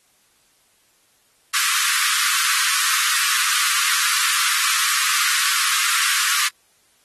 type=high-pass noise; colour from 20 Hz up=pink; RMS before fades=-20 dBFS; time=1.53-6.49 s; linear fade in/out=20 ms; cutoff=1100 Hz; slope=96 dB/octave; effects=white hiss -60 dBFS RMS until 7.04 s + AAC 32 kbps